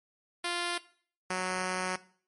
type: tone pair in turn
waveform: 5% pulse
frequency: 348.4 / 184.56 Hz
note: F4 / F#3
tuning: -4 / -4 cents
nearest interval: major seventh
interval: 1100 cents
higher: first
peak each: -19 dBFS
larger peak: neither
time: 0.44-0.78 / 1.3-1.96 s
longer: second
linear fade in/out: 5 ms
effects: noise-tail reverb RT60 0.5 s tail -18 dB re dry + MP3 48 kbps